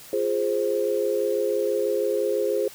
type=chord; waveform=sine; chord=F minor; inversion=none; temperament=equal; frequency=349.2 / 415.3 / 523.3 Hz; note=F4 / Ab4 / C5; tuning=0 / 0 / 0 cents; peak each=-29 / -24 / -25 dBFS; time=0.13-2.68 s; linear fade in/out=2 ms; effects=white hiss -45 dBFS RMS until 2.74 s